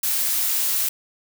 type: noise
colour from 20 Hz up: blue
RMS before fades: -22 dBFS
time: 0.03-0.89 s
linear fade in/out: 5 ms
effects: none